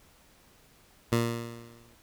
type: tone with exponential decay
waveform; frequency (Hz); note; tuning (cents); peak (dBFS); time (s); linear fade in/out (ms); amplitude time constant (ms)
15% pulse; 117; A#2; +7; -15; 1.12-1.95; 5; 180
effects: pink hiss -60 dBFS RMS until 2.02 s